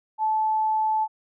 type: tone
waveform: sine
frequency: 870 Hz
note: A5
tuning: 20 cents flat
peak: -20 dBFS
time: 0.18-1.08 s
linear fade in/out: 50 ms
effects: none